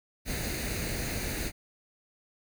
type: noise with comb filter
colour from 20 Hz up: pink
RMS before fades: -33 dBFS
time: 0.25-1.52 s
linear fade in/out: 50 ms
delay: 0.46 ms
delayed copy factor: +0.65
effects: none